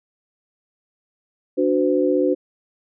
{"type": "tone cluster", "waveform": "sine", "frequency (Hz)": [292.3, 367.5, 509], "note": ["D4", "F#4", "C5"], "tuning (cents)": [-8, -12, -48], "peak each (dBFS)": -20, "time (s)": [1.57, 2.35], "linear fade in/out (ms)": 20, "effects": []}